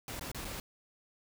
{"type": "noise with dropouts", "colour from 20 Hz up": "pink", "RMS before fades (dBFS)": -41, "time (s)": [0.08, 0.6], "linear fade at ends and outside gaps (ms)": 1, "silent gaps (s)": [[0.195, 0.21], [0.316, 0.346], [0.447, 0.451]], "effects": []}